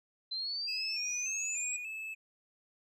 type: exponential sweep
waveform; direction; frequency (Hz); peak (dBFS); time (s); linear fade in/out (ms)
sine; up; 4044 to 7840; -34; 0.31-1.77; 10
type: tone with vibrato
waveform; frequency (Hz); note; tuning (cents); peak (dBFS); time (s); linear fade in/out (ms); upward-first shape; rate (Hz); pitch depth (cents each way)
triangle; 2533; D#7; +30; -37; 0.67-2.15; 20; square; 1.7; 52
effects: none